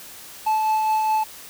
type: tone with tremolo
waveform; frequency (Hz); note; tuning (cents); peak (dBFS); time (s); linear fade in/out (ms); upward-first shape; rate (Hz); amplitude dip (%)
triangle; 870; A5; -20; -15; 0.46-1.24; 10; sine; 4.8; 25
effects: white hiss -41 dBFS RMS until 1.49 s